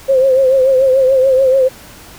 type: tone with vibrato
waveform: sine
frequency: 527 Hz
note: C5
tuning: 12 cents sharp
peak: -7 dBFS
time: 0.08-1.69 s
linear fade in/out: 20 ms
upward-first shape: triangle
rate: 6.9 Hz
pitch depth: 69 cents each way
effects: pink hiss -37 dBFS RMS until 2.18 s